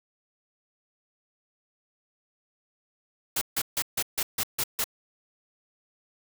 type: noise bursts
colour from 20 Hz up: white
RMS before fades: -27 dBFS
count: 8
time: 3.36-4.842 s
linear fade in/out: 5 ms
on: 54 ms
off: 150 ms
effects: none